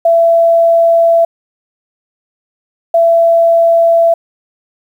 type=tone pair in turn; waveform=sine; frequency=670 / 670 Hz; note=E5 / E5; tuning=+28 / +28 cents; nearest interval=unison; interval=0 cents; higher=neither; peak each=-5 dBFS; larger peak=neither; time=0.05-1.25 / 2.94-4.14 s; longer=neither; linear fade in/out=5 ms; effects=7-bit